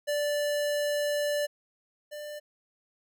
square tone pair in turn, 585 / 593.9 Hz, D5 / D5, -7 / +19 cents, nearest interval unison, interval 26 cents, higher second, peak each -27 / -38 dBFS, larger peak first, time 0.07-1.47 / 2.11-2.4 s, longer first, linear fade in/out 20 ms, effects none

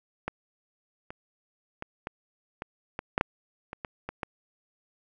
clicks, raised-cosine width 0.5 ms, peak -15 / -24 / -20 / -18 / -19 / -17 / -9 / -7 / -22 / -19 / -19 / -16 dBFS, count 12, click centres 0.28 / 1.105 / 1.824 / 2.071 / 2.621 / 2.991 / 3.179 / 3.211 / 3.731 / 3.848 / 4.09 / 4.232 s, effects none

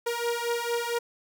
sawtooth beating tone pair, 470 / 474.4 Hz, A#4 / A#4, +14 / +30 cents, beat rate 4.4 Hz, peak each -26 / -26 dBFS, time 0.06-0.99 s, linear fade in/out 10 ms, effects none

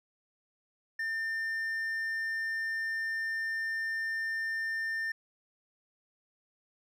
sine tone with hard clipping, 1800 Hz, A6, 39 cents sharp, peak -32 dBFS, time 0.99-5.12 s, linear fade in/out 5 ms, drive 3 dB, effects none

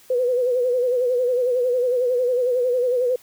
sine tone with vibrato, 497 Hz, B4, 11 cents sharp, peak -17 dBFS, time 0.1-3.16 s, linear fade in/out 5 ms, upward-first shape sine, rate 11 Hz, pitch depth 63 cents each way, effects white hiss -51 dBFS RMS until 3.22 s

